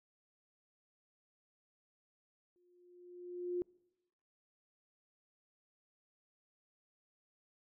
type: tone with exponential growth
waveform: sine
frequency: 355.2 Hz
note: F4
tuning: 29 cents sharp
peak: -32 dBFS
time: 2.56-3.62 s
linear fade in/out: 0 ms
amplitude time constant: 230 ms
effects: noise-tail reverb RT60 1.0 s tail -26 dB re dry